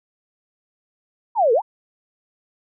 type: exponential two-way sweep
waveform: sine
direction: down then up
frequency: 987.8 to 433.6 to 987.8 Hz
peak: -13 dBFS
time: 1.35-1.62 s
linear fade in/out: 50 ms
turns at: 1.53 s
effects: none